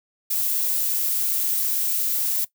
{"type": "noise", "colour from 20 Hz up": "violet", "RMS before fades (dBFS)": -23, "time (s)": [0.3, 2.45], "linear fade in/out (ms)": 10, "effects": ["noise-tail reverb RT60 0.1 s tail -18 dB re dry"]}